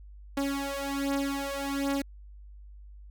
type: beating tone pair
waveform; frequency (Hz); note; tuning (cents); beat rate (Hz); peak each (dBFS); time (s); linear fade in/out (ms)
sawtooth; 277.2 / 278.5; C#4 / C#4; 0 / +8; 1.3; -28 / -28; 0.37-2.02; 5
effects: added 50 Hz sine -45 dBFS peak until 3.1 s